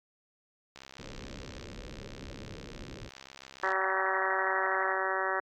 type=click train; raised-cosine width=0.2 ms; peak=-29 dBFS; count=199; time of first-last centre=0.76-3.72 s; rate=66.9 Hz
type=low-pass noise; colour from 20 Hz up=pink; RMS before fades=-45 dBFS; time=0.99-3.09 s; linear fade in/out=0 ms; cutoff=590 Hz; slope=96 dB/octave
type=harmonic tone; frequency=190.1 Hz; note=F#3; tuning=47 cents sharp; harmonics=2 / 3 / 4 / 5 / 6 / 7 / 8 / 9 / 10; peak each=-37 / -37 / -37 / -37 / -37 / -37 / -37 / -37 / -37 dBFS; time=3.63-5.4 s; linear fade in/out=5 ms
effects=AAC 64 kbps